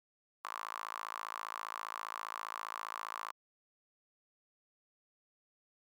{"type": "tone with high-pass filter", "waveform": "sawtooth", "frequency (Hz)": 55, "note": "A1", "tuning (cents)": 0, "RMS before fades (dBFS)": -43, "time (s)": [0.44, 3.32], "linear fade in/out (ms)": 5, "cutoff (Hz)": 1100, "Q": 6.1, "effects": []}